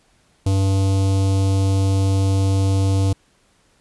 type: tone with notch filter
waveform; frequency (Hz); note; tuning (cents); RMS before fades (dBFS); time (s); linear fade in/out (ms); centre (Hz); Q
square; 96.9; G2; -20; -17; 0.46-3.13; 5; 1700; 0.5
effects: pink hiss -59 dBFS RMS until 3.8 s + resampled to 24000 Hz